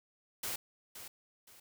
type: noise with echo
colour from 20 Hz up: white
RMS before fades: -38 dBFS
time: 0.43-0.56 s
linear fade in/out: 5 ms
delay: 520 ms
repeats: 2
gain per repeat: -10 dB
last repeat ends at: 1.6 s
effects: none